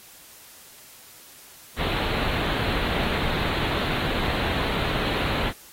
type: low-pass noise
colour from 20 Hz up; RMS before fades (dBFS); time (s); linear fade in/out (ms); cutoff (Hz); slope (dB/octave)
pink; -26; 1.76-5.53; 50; 4200; 96
effects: white hiss -48 dBFS RMS until 5.72 s + AAC 48 kbps